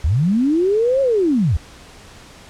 sine linear two-way sweep, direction up then down, 62.2 to 554.4 to 62.2 Hz, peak -13 dBFS, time 0.04-1.57 s, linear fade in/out 5 ms, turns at 1.01 s, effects pink hiss -42 dBFS RMS until 2.49 s + low-pass 8000 Hz 12 dB/octave

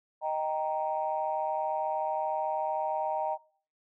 sine chord, Eb major, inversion none, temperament equal, 622.3 / 784 / 932.3 Hz, Eb5 / G5 / Bb5, 0 / 0 / 0 cents, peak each -32 dBFS, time 0.21-3.38 s, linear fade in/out 50 ms, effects noise-tail reverb RT60 0.5 s tail -23 dB re dry + tanh soft clip ceiling -19 dBFS

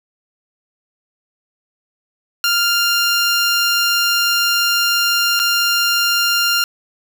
15% pulse tone with dropouts, 1396.9 Hz, F6, in tune, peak -7 dBFS, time 2.44-6.64 s, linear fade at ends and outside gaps 1 ms, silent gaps 5.393-5.398 s, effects none

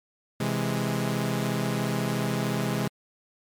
sawtooth chord, C augmented, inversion none, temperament equal, 130.81 / 164.81 / 207.7 Hz, C3 / E3 / G#3, 0 / 0 / 0 cents, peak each -25 / -27 / -25 dBFS, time 0.4-2.88 s, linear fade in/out 5 ms, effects MP3 96 kbps

